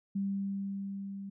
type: tone with level ramp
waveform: sine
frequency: 197.1 Hz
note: G3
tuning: 10 cents sharp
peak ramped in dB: -29 to -39 dBFS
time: 0.15-1.3 s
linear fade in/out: 10 ms
effects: none